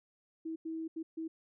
sine tone bursts at uneven times, 323.2 Hz, E4, 34 cents flat, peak -36 dBFS, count 4, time 0.45-0.56 / 0.65-0.88 / 0.96-1.03 / 1.17-1.28 s, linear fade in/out 10 ms, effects none

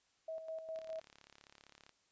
sine tone with tremolo, 643 Hz, E5, 43 cents flat, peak -40 dBFS, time 0.28-1 s, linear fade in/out 5 ms, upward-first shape square, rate 4.9 Hz, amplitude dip 55%
click train, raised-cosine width 0.2 ms, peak -40 dBFS, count 41, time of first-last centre 0.76-1.893 s, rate 35.3 Hz
effects white hiss -75 dBFS RMS until 2.11 s + resampled to 16000 Hz

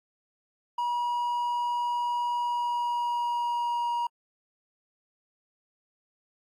triangle tone with pitch glide, 962 to 951.5 Hz, B5 to A#5, -46 to +35 cents, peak -24 dBFS, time 0.78-4.07 s, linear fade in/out 5 ms, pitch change -19 cents, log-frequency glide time 2.41-3.91 s, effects AAC 64 kbps

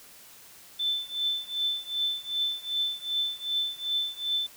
sine tone with tremolo, 3528 Hz, A7, 4 cents sharp, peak -23 dBFS, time 0.79-4.47 s, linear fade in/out 10 ms, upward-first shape triangle, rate 2.6 Hz, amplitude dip 95%, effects white hiss -51 dBFS RMS until 4.56 s

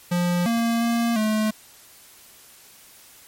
square tone with pitch steps, 175.9 / 231.5 / 233.4 / 215.7 Hz, F3 / A#3 / A#3 / A3, +13 / -12 / +2 / -34 cents, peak -20 dBFS, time 0.11-1.51 s, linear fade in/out 10 ms, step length 350 ms, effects white hiss -49 dBFS RMS until 3.27 s + MP3 64 kbps

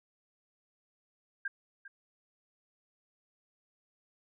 sine tone with echo, 1600 Hz, G6, 35 cents sharp, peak -32 dBFS, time 1.45-1.48 s, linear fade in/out 5 ms, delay 400 ms, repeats 1, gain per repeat -14 dB, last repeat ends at 1.88 s, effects none

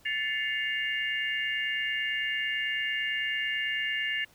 sine tone cluster, 1751 / 2082 / 2211 / 2811 Hz, A6 / C7 / C#7 / F7, -9 / -9 / -5 / +11 cents, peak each -31 / -36 / -36 / -33 dBFS, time 0.05-4.25 s, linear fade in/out 10 ms, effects pink hiss -60 dBFS RMS until 4.34 s

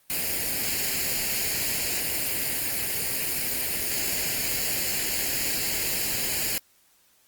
white noise with comb filter, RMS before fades -27 dBFS, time 0.1-6.58 s, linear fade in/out 0 ms, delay 0.42 ms, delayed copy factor +0.65, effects white hiss -62 dBFS RMS until 7.27 s + Opus 32 kbps

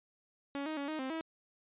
sawtooth tone with pitch steps, 280.5 / 312.5 / 281.6 / 311.4 / 262.6 / 323.1 Hz, C#4 / D#4 / C#4 / D#4 / C4 / E4, +21 / +8 / +27 / +2 / +6 / -35 cents, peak -32 dBFS, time 0.55-1.21 s, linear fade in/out 0 ms, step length 110 ms, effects resampled to 8000 Hz

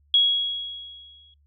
sine tone with exponential decay, 3322 Hz, G#7, in tune, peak -13 dBFS, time 0.14-1.34 s, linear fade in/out 2 ms, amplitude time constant 260 ms, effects noise-tail reverb RT60 0.1 s tail -24 dB re dry + added 72 Hz sine -58 dBFS peak until 1.46 s

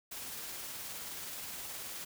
white noise with tremolo, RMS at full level -42 dBFS, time 0.11-2.05 s, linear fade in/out 10 ms, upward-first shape triangle, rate 19 Hz, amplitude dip 25%, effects none

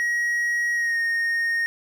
triangle tone with pitch glide, 1900 to 1851.2 Hz, A#6 to A#6, +33 to -13 cents, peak -19 dBFS, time 0-1.66 s, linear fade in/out 0 ms, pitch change -46 cents, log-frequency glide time 0.73-0.98 s, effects none

